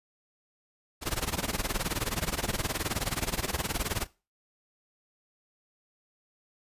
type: noise with tremolo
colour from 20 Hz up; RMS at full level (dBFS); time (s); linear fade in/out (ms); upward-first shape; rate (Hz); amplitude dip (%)
pink; -28; 1.01-4.07; 50; sine; 19; 90
effects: noise-tail reverb RT60 0.3 s tail -20 dB re dry + resampled to 32000 Hz